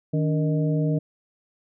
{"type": "harmonic tone with a mistuned harmonic", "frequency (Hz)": 155.56, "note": "D#3", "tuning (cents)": 0, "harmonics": [1, 2, 3, 4], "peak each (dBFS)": [-21, -27, -31, -33], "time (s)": [0.13, 0.99], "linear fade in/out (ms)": 10, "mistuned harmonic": 2, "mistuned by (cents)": -130, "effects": []}